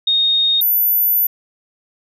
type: tone pair in turn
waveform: sine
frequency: 3710 / 14007 Hz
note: A#7 / A9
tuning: -9 / -9 cents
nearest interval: octave + major seventh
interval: 2300 cents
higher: second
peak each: -12 dBFS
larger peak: neither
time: 0.07-0.61 / 0.61-1.27 s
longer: second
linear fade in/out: 5 ms
effects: none